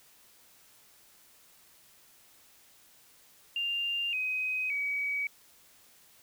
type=tone with pitch steps; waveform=sine; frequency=2794 / 2518 / 2269 Hz; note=F7 / D#7 / C#7; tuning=0 / +20 / +40 cents; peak=-29 dBFS; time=3.56-5.27 s; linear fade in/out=2 ms; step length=570 ms; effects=white hiss -60 dBFS RMS until 6.22 s